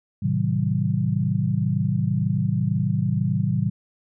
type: chord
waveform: sine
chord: A diminished seventh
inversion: none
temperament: just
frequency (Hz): 110 / 132 / 158.4 / 190.08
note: A2 / C3 / Eb3 / Gb3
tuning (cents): 0 / +16 / +31 / +47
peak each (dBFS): -25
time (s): 0.22-3.7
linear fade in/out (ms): 10
effects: none